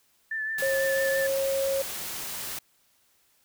sine tone with vibrato, 1757 Hz, A6, 3 cents flat, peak -28 dBFS, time 0.31-1.27 s, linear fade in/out 5 ms, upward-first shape triangle, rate 6 Hz, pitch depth 35 cents each way
white noise, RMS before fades -35 dBFS, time 0.58-2.59 s, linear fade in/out 5 ms
sine tone with pitch glide, 540 to 544.4 Hz, C#5 to C#5, -45 to -31 cents, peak -24 dBFS, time 0.62-1.82 s, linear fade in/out 5 ms, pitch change +14 cents, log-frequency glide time 0.93-1.59 s
effects white hiss -66 dBFS RMS until 3.44 s

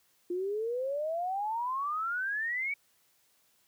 sine exponential sweep, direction up, 346.1 to 2280 Hz, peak -30 dBFS, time 0.3-2.74 s, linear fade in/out 5 ms, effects white hiss -69 dBFS RMS until 3.67 s + high-pass 60 Hz 12 dB/octave

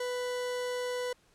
40% pulse tone, 495.4 Hz, B4, 5 cents sharp, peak -31 dBFS, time 0-1.13 s, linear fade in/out 5 ms, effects pink hiss -66 dBFS RMS until 1.34 s + low-pass 10000 Hz 12 dB/octave

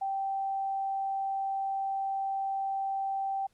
sine tone, 780 Hz, G5, 9 cents flat, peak -29 dBFS, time 0.01-3.47 s, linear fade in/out 10 ms, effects pink hiss -71 dBFS RMS until 3.53 s + low-pass 11000 Hz 12 dB/octave

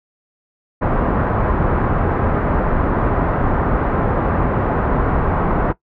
pink low-pass noise, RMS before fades -17 dBFS, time 0.81-5.73 s, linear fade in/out 20 ms, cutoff 1400 Hz, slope 24 dB/octave, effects noise-tail reverb RT60 0.1 s tail -18 dB re dry

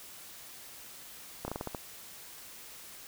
slowing click train, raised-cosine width 1 ms, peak -21 dBFS, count 7, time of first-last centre 1.45-1.748 s, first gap 30 ms, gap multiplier 1.2, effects white hiss -49 dBFS RMS until 3.07 s

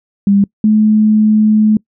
sine tone pair in turn, 200 / 214.6 Hz, G3 / A3, +35 / -43 cents, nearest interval minor second, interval 122 cents, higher second, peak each -6 dBFS, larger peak neither, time 0.27-0.44 / 0.64-1.77 s, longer second, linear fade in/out 2 ms, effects noise-tail reverb RT60 0.1 s tail -25 dB re dry

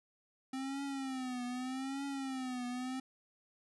square tone with vibrato, 261.6 Hz, C4, in tune, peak -38 dBFS, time 0.53-3 s, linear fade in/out 5 ms, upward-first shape triangle, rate 0.82 Hz, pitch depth 120 cents each way, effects resampled to 24000 Hz

